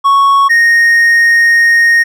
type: tone pair in turn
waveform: triangle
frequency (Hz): 1108.7 / 1858.7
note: C#6 / A#6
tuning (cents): 0 / -6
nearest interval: major sixth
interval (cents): 894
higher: second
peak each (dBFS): -3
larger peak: neither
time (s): 0.04-0.49 / 0.49-2.04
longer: second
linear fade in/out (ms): 20
effects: none